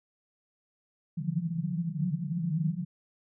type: band-pass noise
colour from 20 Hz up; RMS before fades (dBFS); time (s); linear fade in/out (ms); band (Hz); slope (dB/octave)
pink; -31; 1.17-2.85; 5; 150 to 180; 96
effects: none